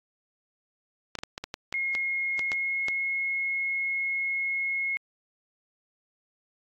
clicks, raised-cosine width 0.2 ms, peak -16 dBFS, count 11, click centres 1.153 / 1.188 / 1.235 / 1.379 / 1.44 / 1.541 / 1.726 / 1.951 / 2.393 / 2.518 / 2.884 s
sine tone with pitch glide, 2153 to 2167 Hz, C7 to C#7, +49 to -40 cents, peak -26 dBFS, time 1.74-4.97 s, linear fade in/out 0 ms, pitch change +11 cents, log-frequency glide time 2.3-2.88 s
effects AAC 64 kbps

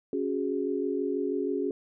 sine chord, C# suspended fourth, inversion none, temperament just, 277.2 / 369.6 / 415.8 Hz, C#4 / F#4 / G#4, 0 / -2 / +2 cents, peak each -31 dBFS, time 0.13-1.71 s, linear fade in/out 2 ms, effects none

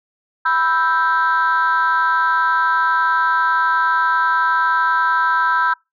sine chord, E minor, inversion second, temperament equal, 987.8 / 1318.5 / 1568 Hz, B5 / E6 / G6, 0 / 0 / 0 cents, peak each -17 dBFS, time 0.45-5.74 s, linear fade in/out 10 ms, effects noise-tail reverb RT60 0.2 s tail -25 dB re dry + tanh soft clip ceiling -8 dBFS

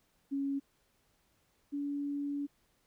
sine tone pair in turn, 277.2 / 285.5 Hz, C#4 / D4, 0 / -49 cents, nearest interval minor second, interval 51 cents, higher second, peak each -31 / -33 dBFS, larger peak first, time 0.31-0.6 / 1.72-2.47 s, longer second, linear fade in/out 20 ms, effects pink hiss -73 dBFS RMS until 2.86 s

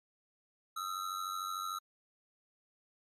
square ring-modulated tone, 1300 Hz, E6, 24 cents flat, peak -34 dBFS, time 0.76-1.79 s, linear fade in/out 10 ms, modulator 46.7 Hz, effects MP3 64 kbps

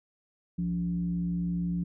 sine tone with frequency modulation, 174.61 Hz, F3, in tune, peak -27 dBFS, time 0.58-1.84 s, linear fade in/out 10 ms, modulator 112 Hz, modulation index 0.42, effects none

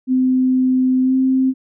sine tone with pitch glide, 257.3 to 261.8 Hz, C4 to C4, -29 to +1 cents, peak -12 dBFS, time 0.07-1.54 s, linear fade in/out 50 ms, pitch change +30 cents, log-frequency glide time 1.02-1.15 s, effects none

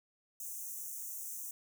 white high-pass noise, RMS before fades -43 dBFS, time 0.4-1.51 s, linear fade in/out 2 ms, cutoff 5900 Hz, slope 96 dB/octave, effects none

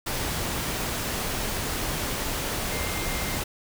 sine tone in noise, 2105 Hz, C7, 10 cents sharp, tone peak -37 dBFS, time 2.71-3.36 s, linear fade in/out 10 ms, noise pink, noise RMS -29 dBFS, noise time 0.06-3.44 s, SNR -11 dB, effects none

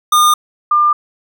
square / sine tone pair in turn, 1214 / 1199.4 Hz, D#6 / D6, -43 / +36 cents, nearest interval unison, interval 21 cents, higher first, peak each -8 dBFS, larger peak neither, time 0.12-0.34 / 0.71-0.93 s, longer neither, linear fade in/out 5 ms, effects none

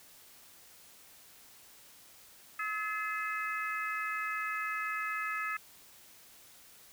harmonic tone with a mistuned harmonic, 428.1 Hz, A4, 47 cents flat, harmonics 3 / 4 / 5 / 6, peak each -36 / -38 / -40 / -42 dBFS, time 2.59-5.57 s, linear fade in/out 5 ms, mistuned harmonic 5, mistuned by -62 cents, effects white hiss -57 dBFS RMS until 6.92 s

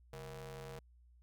sawtooth ring-modulated tone, 169.4 Hz, E3, 48 cents sharp, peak -39 dBFS, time 0.13-0.79 s, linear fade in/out 2 ms, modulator 303 Hz, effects added 60 Hz sine -61 dBFS peak until 1.22 s

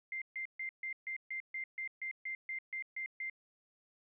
sine tone bursts, 2093 Hz, C7, in tune, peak -37 dBFS, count 14, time 0.12-3.298 s, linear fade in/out 2 ms, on 97 ms, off 140 ms, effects none

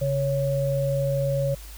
sine tone pair together, 138.59 / 554.4 Hz, C#3 / C#5, 0 / 0 cents, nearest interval 2 octaves, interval 2400 cents, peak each -24 dBFS, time 0.01-1.55 s, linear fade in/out 10 ms, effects added 52 Hz sine -39 dBFS peak until 1.77 s + white hiss -46 dBFS RMS until 1.77 s

